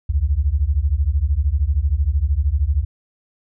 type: beating tone pair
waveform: sine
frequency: 65.41 / 78.41 Hz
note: C2 / D#2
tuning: 0 / +14 cents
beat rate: 13 Hz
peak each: -18 dBFS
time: 0.09-2.85 s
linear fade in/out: 10 ms
effects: none